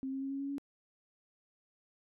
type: tone with pitch steps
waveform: sine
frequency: 265.8 / 268.7 / 271.7 / 274.7 / 277.7 / 280.8 Hz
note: C4 / C4 / C#4 / C#4 / C#4 / C#4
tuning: +27 / +46 / -35 / -16 / +3 / +22 cents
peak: -35 dBFS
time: 0.03-0.582 s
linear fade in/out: 0 ms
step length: 92 ms
effects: none